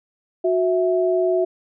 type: tone pair together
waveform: sine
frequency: 366.3 / 656 Hz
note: F#4 / E5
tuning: -17 / -9 cents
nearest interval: minor seventh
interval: 1008 cents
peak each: -18 / -20 dBFS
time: 0.44-1.45 s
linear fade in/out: 10 ms
effects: none